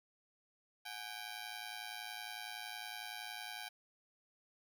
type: ring-modulated tone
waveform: 10% pulse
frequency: 784 Hz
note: G5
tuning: in tune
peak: -33 dBFS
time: 0.85-3.69 s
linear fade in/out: 10 ms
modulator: 55.4 Hz
effects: none